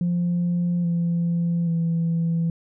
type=tone with pitch steps; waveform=sine; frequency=174.61 / 170.52 / 166.53 Hz; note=F3 / F3 / E3; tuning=0 / -41 / +18 cents; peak=-18 dBFS; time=0.01-2.5 s; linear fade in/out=2 ms; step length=830 ms; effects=tanh soft clip ceiling -17 dBFS